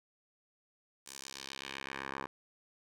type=tone with band-pass filter sweep; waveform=10% pulse; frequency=67.8 Hz; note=C#2; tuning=38 cents flat; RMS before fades=-44 dBFS; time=1.06-2.27 s; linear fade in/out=5 ms; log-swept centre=8300 to 1100 Hz; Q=1.3; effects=none